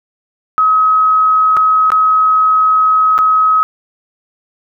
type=tone with dropouts; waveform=sine; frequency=1274 Hz; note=D#6; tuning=41 cents sharp; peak=-7 dBFS; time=0.58-3.63 s; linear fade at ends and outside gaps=0 ms; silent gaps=1.567-1.571 / 1.903-1.919 / 3.18-3.188 s; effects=none